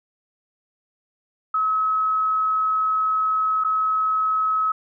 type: tone with dropouts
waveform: sine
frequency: 1284 Hz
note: E6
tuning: 46 cents flat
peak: -18 dBFS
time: 1.54-4.72 s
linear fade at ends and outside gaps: 5 ms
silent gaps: 3.639-3.646 s
effects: none